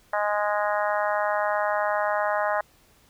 harmonic tone, 207.7 Hz, G#3, in tune, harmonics 3 / 4 / 5 / 6 / 7 / 8 / 9, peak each -26 / -28 / -30 / -32 / -33 / -34 / -35 dBFS, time 0.13-2.61 s, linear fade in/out 5 ms, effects pink hiss -59 dBFS RMS until 3.09 s

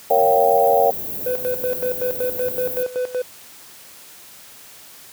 sine chord, G half-diminished seventh, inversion first, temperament equal, 466.2 / 554.4 / 698.5 / 784 Hz, Bb4 / Db5 / F5 / G5, 0 / 0 / 0 / 0 cents, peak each -18 dBFS, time 0.1-0.91 s, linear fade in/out 10 ms
white band-stop noise, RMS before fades -28 dBFS, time 0.1-2.83 s, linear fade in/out 2 ms, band 590 to 15000 Hz, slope 24 dB/octave
triangle tone with tremolo, 502 Hz, B4, 28 cents sharp, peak -17 dBFS, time 1.26-3.22 s, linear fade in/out 5 ms, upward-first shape square, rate 5.3 Hz, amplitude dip 80%
effects white hiss -43 dBFS RMS until 5.12 s + high-pass 80 Hz 12 dB/octave

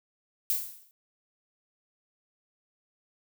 violet noise with exponential decay, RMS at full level -25 dBFS, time 0.5-0.91 s, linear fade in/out 0 ms, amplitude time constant 89 ms, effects none

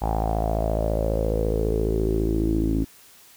sawtooth tone with low-pass filter sweep, 54.6 Hz, A1, 13 cents flat, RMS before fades -23 dBFS, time 0.01-2.85 s, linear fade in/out 20 ms, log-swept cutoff 820 to 290 Hz, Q 7.3, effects white hiss -51 dBFS RMS until 3.36 s

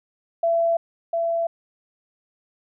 sine tone pair in turn, 671 / 671 Hz, E5 / E5, +31 / +31 cents, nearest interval unison, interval 0 cents, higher neither, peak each -17 / -20 dBFS, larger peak first, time 0.43-0.77 / 1.13-1.47 s, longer neither, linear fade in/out 5 ms, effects none

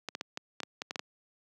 clicks, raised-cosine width 0.2 ms, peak -18 dBFS, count 10, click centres 0.087 / 0.151 / 0.211 / 0.374 / 0.603 / 0.633 / 0.819 / 0.909 / 0.958 / 0.994 s, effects high-pass 200 Hz 12 dB/octave

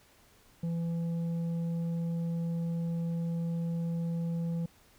triangle tone with tanh clipping, 167.8 Hz, E3, 31 cents sharp, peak -31 dBFS, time 0.63-4.66 s, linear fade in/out 5 ms, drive 10 dB, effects pink hiss -62 dBFS RMS until 4.98 s

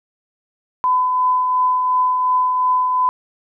sine tone with tremolo, 1008 Hz, B5, 35 cents sharp, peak -12 dBFS, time 0.84-3.09 s, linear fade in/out 0 ms, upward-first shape triangle, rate 2.8 Hz, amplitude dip 35%, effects none

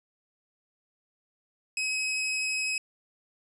sawtooth tone, 2548 Hz, D#7, 41 cents sharp, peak -24 dBFS, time 1.77-2.78 s, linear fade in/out 2 ms, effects resampled to 24000 Hz

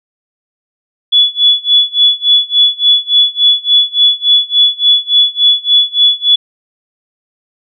sine tone with tremolo, 3418 Hz, G#7, 49 cents sharp, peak -3 dBFS, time 1.12-6.36 s, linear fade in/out 10 ms, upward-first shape sine, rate 3.5 Hz, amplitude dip 95%, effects none

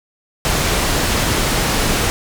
pink low-pass noise, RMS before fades -17 dBFS, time 0.45-2.1 s, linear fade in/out 0 ms, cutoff 11000 Hz, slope 12 dB/octave, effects none

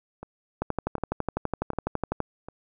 two click trains, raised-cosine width 1 ms, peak -24 / -12 dBFS, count 4 / 20, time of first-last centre 0.23-2.486 / 0.62-2.203 s, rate 1.33 / 12 Hz, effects none

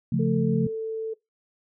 sine chord, Db augmented, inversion none, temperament equal with one note detuned, 138.03 / 174.61 / 220 Hz, Db3 / F3 / A3, -7 / 0 / 0 cents, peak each -25 dBFS, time 0.12-0.67 s, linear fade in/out 5 ms
sine tone with pitch glide, 446.4 to 443.6 Hz, A4 to A4, +25 to +14 cents, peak -27 dBFS, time 0.19-1.14 s, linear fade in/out 10 ms, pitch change -11 cents, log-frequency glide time 0.33-0.5 s
effects noise-tail reverb RT60 0.2 s tail -22 dB re dry

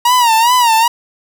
45% pulse tone with vibrato, 944 Hz, A#5, 22 cents sharp, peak -8 dBFS, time 0.05-0.88 s, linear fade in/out 5 ms, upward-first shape sine, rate 2.5 Hz, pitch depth 110 cents each way, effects none

